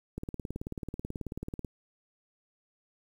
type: click train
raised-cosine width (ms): 3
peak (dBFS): -23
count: 28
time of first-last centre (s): 0.18-1.647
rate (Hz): 18.4
effects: 9-bit